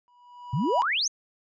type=tone with exponential growth; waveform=triangle; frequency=976 Hz; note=B5; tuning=21 cents flat; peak=-18 dBFS; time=0.08-0.82 s; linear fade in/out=0 ms; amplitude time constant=160 ms
type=exponential sweep; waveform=sine; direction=up; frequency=116.54 to 6645 Hz; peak=-23 dBFS; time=0.53-1.08 s; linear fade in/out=5 ms
effects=resampled to 16000 Hz